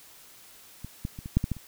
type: clicks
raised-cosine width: 5 ms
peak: -25 / -18 / -26 / -24 / -8 / -15 / -15 / -30 dBFS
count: 8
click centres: 0.846 / 1.051 / 1.189 / 1.259 / 1.37 / 1.441 / 1.517 / 1.567 s
effects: white hiss -52 dBFS RMS until 1.67 s